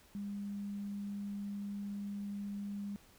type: tone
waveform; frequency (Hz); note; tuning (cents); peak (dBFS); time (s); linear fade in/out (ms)
sine; 202.1; G#3; -47; -38; 0.15-2.96; 0
effects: pink hiss -63 dBFS RMS until 3.18 s